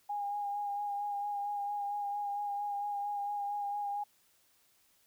sine tone with vibrato, 816 Hz, G#5, 31 cents flat, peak -33 dBFS, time 0.09-4.04 s, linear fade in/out 10 ms, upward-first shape sine, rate 4.4 Hz, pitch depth 21 cents each way, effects white hiss -69 dBFS RMS until 5.06 s

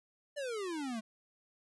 square exponential sweep, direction down, 600 to 212.2 Hz, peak -37 dBFS, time 0.36-1.01 s, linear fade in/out 20 ms, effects resampled to 24000 Hz

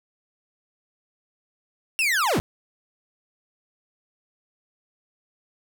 40% pulse linear sweep, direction down, 2792 to 47.12 Hz, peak -19 dBFS, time 1.99-2.4 s, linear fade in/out 0 ms, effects 10-bit

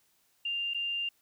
sine tone with dropouts, 2794 Hz, F7, in tune, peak -30 dBFS, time 0.45-1.09 s, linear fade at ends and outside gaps 5 ms, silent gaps 0.737-0.745 s, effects white hiss -70 dBFS RMS until 1.21 s

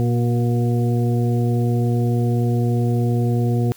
harmonic tone with a mistuned harmonic, 119.3 Hz, A#2, 41 cents sharp, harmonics 1 / 2 / 3 / 4 / 6, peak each -17 / -23 / -27 / -29 / -33 dBFS, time 0-3.72 s, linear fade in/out 0 ms, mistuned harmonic 3, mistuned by +20 cents, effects white hiss -48 dBFS RMS until 3.76 s

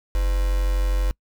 sine tone with quantisation, 46.25 Hz, F#1, in tune, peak -18 dBFS, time 0.15-1.11 s, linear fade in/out 0 ms, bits 5, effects noise-tail reverb RT60 0.1 s tail -26 dB re dry

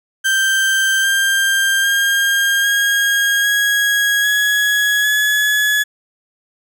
35% pulse tone with pitch steps, 1568 / 1589 / 1610.2 / 1631.8 / 1653.6 / 1675.7 / 1698.1 Hz, G6 / G6 / G6 / G#6 / G#6 / G#6 / G#6, 0 / +23 / +46 / -31 / -8 / +15 / +38 cents, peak -11 dBFS, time 0.24-5.84 s, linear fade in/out 20 ms, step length 800 ms, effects none

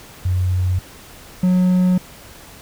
sine / triangle tone pair in turn, 91.4 / 182.38 Hz, F#2 / F#3, -21 / -25 cents, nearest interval octave, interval 1196 cents, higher second, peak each -15 / -10 dBFS, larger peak second, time 0.25-0.79 / 1.43-1.98 s, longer second, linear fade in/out 5 ms, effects pink hiss -41 dBFS RMS until 2.61 s

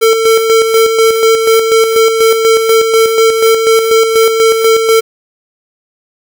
square tone with tremolo, 448.7 Hz, A4, 34 cents sharp, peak -5 dBFS, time 0.01-5.01 s, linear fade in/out 20 ms, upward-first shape square, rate 4.1 Hz, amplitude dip 45%, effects none

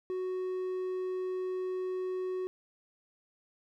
triangle tone, 370 Hz, F#4, in tune, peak -30 dBFS, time 0.1-2.47 s, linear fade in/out 0 ms, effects none

